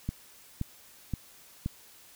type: click train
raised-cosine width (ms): 5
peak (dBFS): -18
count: 4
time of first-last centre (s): 0.09-1.661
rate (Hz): 1.91
effects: white hiss -55 dBFS RMS until 2.15 s